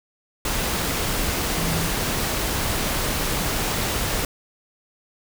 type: tone in noise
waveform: sine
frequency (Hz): 164.81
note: E3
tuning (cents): 0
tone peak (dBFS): -26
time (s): 1.58-1.87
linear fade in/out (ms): 2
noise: pink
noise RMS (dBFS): -24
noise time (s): 0.45-4.25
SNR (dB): -5
effects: none